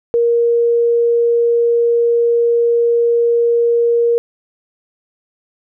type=tone; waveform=sine; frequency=470 Hz; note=A#4; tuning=14 cents sharp; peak=-10 dBFS; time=0.14-4.18 s; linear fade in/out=0 ms; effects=none